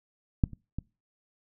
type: clicks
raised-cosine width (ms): 5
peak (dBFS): -9 / -30 / -21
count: 3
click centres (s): 0.438 / 0.533 / 0.786
effects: noise-tail reverb RT60 0.3 s tail -24 dB re dry